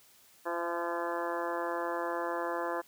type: harmonic tone with a mistuned harmonic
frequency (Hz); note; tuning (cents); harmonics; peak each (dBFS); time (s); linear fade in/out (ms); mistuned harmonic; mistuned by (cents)
171.3; F3; -33; 2 / 3 / 4 / 5 / 6 / 7 / 8 / 9 / 10; -38 / -37 / -39 / -41 / -38 / -44 / -45 / -46 / -43; 0.45-2.82; 20; 4; -18
effects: white hiss -61 dBFS RMS until 2.87 s + high-pass 60 Hz 12 dB/octave